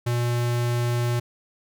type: tone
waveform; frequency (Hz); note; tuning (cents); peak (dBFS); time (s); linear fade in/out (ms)
square; 120.2; B2; -46; -22; 0.06-1.2; 10
effects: none